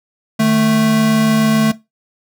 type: tone pair together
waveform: square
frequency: 152.9 / 219.9 Hz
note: D#3 / A3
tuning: -30 / -1 cents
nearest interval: tritone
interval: 629 cents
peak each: -20 / -12 dBFS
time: 0.39-1.72 s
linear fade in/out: 10 ms
effects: noise-tail reverb RT60 0.2 s tail -17 dB re dry